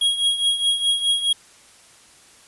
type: tone with tremolo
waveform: square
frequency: 3295 Hz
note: G#7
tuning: 14 cents flat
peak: -15 dBFS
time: 0.01-1.33 s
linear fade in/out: 5 ms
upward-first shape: triangle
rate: 4.8 Hz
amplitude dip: 75%
effects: white hiss -50 dBFS RMS until 2.47 s + resampled to 24000 Hz